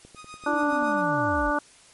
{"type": "click train", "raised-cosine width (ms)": 2, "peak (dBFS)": -33, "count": 9, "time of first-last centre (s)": [0.05, 0.827], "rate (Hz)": 10.3}
{"type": "tone with tremolo", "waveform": "sawtooth", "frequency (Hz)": 1244.5, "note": "D#6", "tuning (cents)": 0, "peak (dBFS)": -35, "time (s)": [0.15, 1.03], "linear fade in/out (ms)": 50, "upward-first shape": "sine", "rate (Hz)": 7.2, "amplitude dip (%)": 75}
{"type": "harmonic tone", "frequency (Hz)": 293.7, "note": "D4", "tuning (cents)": 0, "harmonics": [1, 2, 3, 4, 5], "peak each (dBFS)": [-28, -28, -28, -28, -28], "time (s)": [0.46, 1.59], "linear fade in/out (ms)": 5}
{"type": "linear sweep", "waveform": "triangle", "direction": "down", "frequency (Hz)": [349.2, 34.15], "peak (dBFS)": -29, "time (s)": [0.47, 1.51], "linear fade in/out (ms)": 10}
{"effects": ["white hiss -53 dBFS RMS until 1.93 s", "MP3 48 kbps"]}